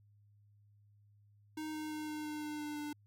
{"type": "tone with pitch steps", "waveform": "square", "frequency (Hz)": [310, 308, 306.1, 304.1, 302.2, 300.3, 298.4, 296.5], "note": ["D#4", "D#4", "D#4", "D#4", "D4", "D4", "D4", "D4"], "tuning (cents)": [-6, -17, -28, -40, 50, 39, 28, 17], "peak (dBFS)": -40, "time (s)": [1.57, 2.93], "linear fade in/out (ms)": 5, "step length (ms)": 170, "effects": ["added 103 Hz sine -63 dBFS peak until 3.06 s"]}